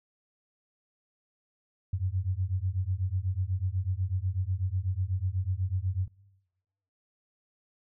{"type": "beating tone pair", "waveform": "sine", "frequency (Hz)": [89.5, 97.6], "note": ["F2", "G2"], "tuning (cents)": [43, -7], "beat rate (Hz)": 8.1, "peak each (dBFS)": -30, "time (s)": [1.93, 6.08], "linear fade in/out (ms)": 5, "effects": ["noise-tail reverb RT60 1.0 s tail -22 dB re dry"]}